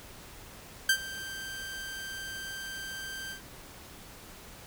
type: tone with ADSR envelope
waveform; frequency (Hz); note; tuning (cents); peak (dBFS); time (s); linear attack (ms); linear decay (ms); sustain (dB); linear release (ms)
sawtooth; 1568; G6; 0; -16; 0.89-3.41; 4; 75; -18; 100
effects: pink hiss -49 dBFS RMS until 4.66 s